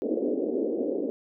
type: band-pass noise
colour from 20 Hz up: pink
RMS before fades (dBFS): -28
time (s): 0.02-1.1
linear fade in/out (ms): 0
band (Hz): 250 to 540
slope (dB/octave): 48
effects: none